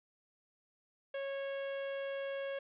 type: tone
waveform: 45% pulse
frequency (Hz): 550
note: C#5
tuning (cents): -14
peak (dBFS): -37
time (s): 1.14-2.59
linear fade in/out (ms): 5
effects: resampled to 8000 Hz + 13-bit